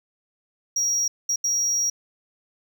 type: tone bursts at uneven times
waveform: triangle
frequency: 5680 Hz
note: F8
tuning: 28 cents sharp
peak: -19 dBFS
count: 3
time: 0.76-1.08 / 1.29-1.36 / 1.44-1.9 s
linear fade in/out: 5 ms
effects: none